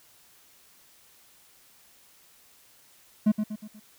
triangle tone with echo, 212.9 Hz, G#3, 43 cents sharp, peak -15 dBFS, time 3.26-3.32 s, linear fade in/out 10 ms, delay 120 ms, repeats 4, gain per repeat -7 dB, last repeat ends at 3.8 s, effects white hiss -58 dBFS RMS until 3.98 s

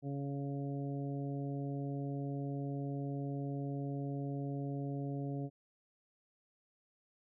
harmonic tone, 140 Hz, C#3, 18 cents sharp, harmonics 1 / 2 / 3 / 4 / 5, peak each -38 / -41 / -47 / -50 / -51 dBFS, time 0.02-5.5 s, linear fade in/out 50 ms, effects none

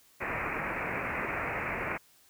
white low-pass noise, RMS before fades -34 dBFS, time 0.2-1.98 s, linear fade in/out 20 ms, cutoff 2500 Hz, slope 96 dB/octave, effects white hiss -62 dBFS RMS until 2.29 s

